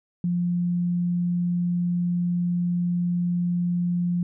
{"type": "tone", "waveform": "sine", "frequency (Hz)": 175.4, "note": "F3", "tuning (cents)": 8, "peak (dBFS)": -21, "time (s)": [0.24, 4.23], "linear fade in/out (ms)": 2, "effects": []}